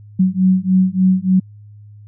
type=beating tone pair; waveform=sine; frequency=185 / 188.4 Hz; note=F#3 / F#3; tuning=0 / +32 cents; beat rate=3.4 Hz; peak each=-14 / -14 dBFS; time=0.19-1.4 s; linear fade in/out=10 ms; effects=added 104 Hz sine -37 dBFS peak until 2.07 s